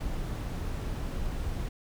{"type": "noise", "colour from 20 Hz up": "brown", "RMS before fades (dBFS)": -33, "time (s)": [0, 1.69], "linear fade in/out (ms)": 10, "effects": []}